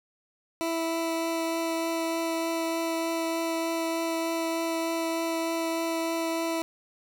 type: tone with vibrato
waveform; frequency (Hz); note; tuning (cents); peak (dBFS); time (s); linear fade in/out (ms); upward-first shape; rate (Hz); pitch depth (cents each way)
20% pulse; 329.6; E4; 0; -22; 0.61-6.62; 0; triangle; 3.3; 9
effects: none